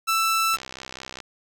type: tone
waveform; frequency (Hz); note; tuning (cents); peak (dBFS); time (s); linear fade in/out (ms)
sawtooth; 1326; E6; +10; -16; 0.07-0.57; 20
type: click train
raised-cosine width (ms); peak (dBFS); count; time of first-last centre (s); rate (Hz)
0.2; -18; 44; 0.54-1.203; 64.9
effects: none